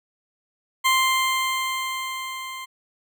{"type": "tone with level ramp", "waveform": "20% pulse", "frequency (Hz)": 1048, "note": "C6", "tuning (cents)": 2, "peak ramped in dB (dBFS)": [-11, -28], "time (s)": [0.84, 2.66], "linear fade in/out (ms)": 20, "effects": []}